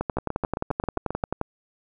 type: two click trains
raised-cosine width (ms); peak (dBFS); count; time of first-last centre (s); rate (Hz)
1; -13 / -11; 9 / 17; 0.17-1.24 / 0.01-1.414; 7.48 / 11.4
effects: none